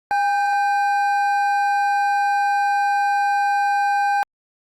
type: tone pair together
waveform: triangle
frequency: 810 / 1554 Hz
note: G#5 / G6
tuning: -43 / -16 cents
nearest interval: major seventh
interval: 1127 cents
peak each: -15 / -23 dBFS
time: 0.11-4.23 s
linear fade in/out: 0 ms
effects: Opus 48 kbps